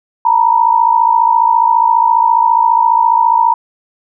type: tone pair together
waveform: sine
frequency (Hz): 911.3 / 966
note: A#5 / B5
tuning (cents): -39 / -39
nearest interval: minor second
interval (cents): 100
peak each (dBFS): -10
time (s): 0.25-3.54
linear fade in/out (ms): 5
effects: none